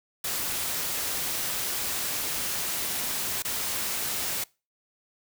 white noise with dropouts, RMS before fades -30 dBFS, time 0.24-4.44 s, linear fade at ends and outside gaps 5 ms, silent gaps 3.423-3.448 s, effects noise-tail reverb RT60 0.3 s tail -24 dB re dry

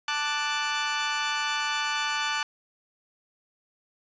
20% pulse chord, D major, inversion second, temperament equal, 880 / 1174.7 / 1480 Hz, A5 / D6 / F#6, 0 / 0 / 0 cents, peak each -26 / -26 / -25 dBFS, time 0.08-2.43 s, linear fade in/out 2 ms, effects resampled to 16000 Hz + 8-bit

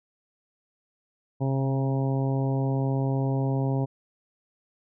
harmonic tone with a mistuned harmonic, 135.1 Hz, C#3, 44 cents flat, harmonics 1 / 2 / 3 / 4 / 5 / 6 / 7, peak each -24 / -30 / -34 / -36 / -38 / -40 / -41 dBFS, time 1.4-3.86 s, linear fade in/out 20 ms, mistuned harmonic 1, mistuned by -16 cents, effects none

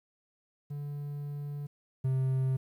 triangle tone pair in turn, 144.7 / 131.49 Hz, D3 / C3, -25 / +9 cents, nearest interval major second, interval 166 cents, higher first, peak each -33 / -24 dBFS, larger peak second, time 0.7-1.67 / 2.04-2.57 s, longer first, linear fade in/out 10 ms, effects 11-bit

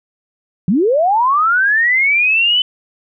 sine linear sweep, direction up, 157.4 to 3038 Hz, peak -10 dBFS, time 0.68-2.62 s, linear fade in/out 2 ms, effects none

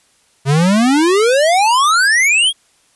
square exponential sweep, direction up, 131.8 to 3359 Hz, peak -10 dBFS, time 0.45-2.53 s, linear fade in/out 50 ms, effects white hiss -55 dBFS RMS until 2.95 s + resampled to 24000 Hz

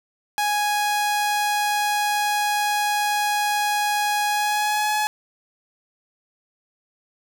sawtooth tone with pitch glide, 830.6 to 846.6 Hz, G#5 to G#5, 0 to +33 cents, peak -16 dBFS, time 0.38-5.07 s, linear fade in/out 0 ms, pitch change +33 cents, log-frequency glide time 4.27-4.95 s, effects none

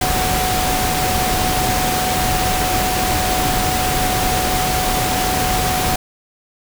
sine tone in noise, 740 Hz, F#5, in tune, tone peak -20 dBFS, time 0.01-5.96 s, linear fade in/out 5 ms, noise pink, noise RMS -19 dBFS, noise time 0.01-5.96 s, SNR -4 dB, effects none

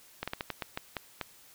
slowing click train, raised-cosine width 0.3 ms, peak -17 dBFS, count 9, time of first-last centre 0.23-1.213 s, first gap 46 ms, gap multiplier 1.27, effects white hiss -57 dBFS RMS until 1.54 s

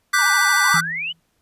square chord, G major seventh, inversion second, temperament equal, 1174.7 / 1480 / 1568 / 1975.5 Hz, D6 / F#6 / G6 / B6, 0 / 0 / 0 / 0 cents, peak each -21 dBFS, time 0.13-0.81 s, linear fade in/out 10 ms
triangle tone with vibrato, 883 Hz, A5, 6 cents sharp, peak -25 dBFS, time 0.18-0.79 s, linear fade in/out 10 ms, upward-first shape sine, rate 13 Hz, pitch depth 150 cents each way
sine exponential sweep, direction up, 948 to 3092 Hz, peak -23 dBFS, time 0.63-1.13 s, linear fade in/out 20 ms
sine tone with exponential decay, 164.81 Hz, E3, in tune, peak -22 dBFS, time 0.74-1.2 s, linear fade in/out 2 ms, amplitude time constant 99 ms
effects pink hiss -67 dBFS RMS until 1.41 s + resampled to 32000 Hz

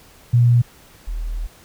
sine tone pair in turn, 120.1 / 40.08 Hz, B2 / E1, -48 / -48 cents, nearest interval octave + perfect fifth, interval 1900 cents, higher first, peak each -10 / -22 dBFS, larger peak first, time 0.33-0.62 / 1.07-1.47 s, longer second, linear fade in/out 10 ms, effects pink hiss -48 dBFS RMS until 1.64 s

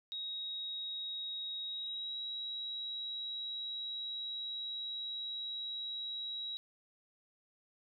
sine tone with pitch glide, 3789 to 3860 Hz, A#7 to B7, +27 to -40 cents, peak -38 dBFS, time 0.12-6.57 s, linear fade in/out 0 ms, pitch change +33 cents, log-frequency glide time 1.64-2.17 s, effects none

